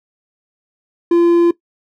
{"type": "tone", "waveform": "triangle", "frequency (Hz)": 342.7, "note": "F4", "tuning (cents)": -33, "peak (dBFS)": -6, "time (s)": [1.11, 1.51], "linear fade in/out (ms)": 5, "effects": ["noise-tail reverb RT60 0.1 s tail -18 dB re dry"]}